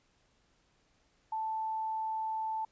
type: tone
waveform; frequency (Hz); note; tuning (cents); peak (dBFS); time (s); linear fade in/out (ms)
sine; 880; A5; 0; -32; 1.32-2.65; 5
effects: pink hiss -71 dBFS RMS until 2.71 s + resampled to 16000 Hz